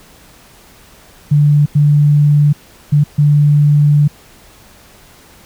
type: tone bursts at uneven times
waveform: sine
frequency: 146.83 Hz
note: D3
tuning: in tune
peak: -6 dBFS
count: 4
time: 1.31-1.66 / 1.75-2.53 / 2.92-3.04 / 3.18-4.08 s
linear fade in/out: 10 ms
effects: pink hiss -43 dBFS RMS until 5.45 s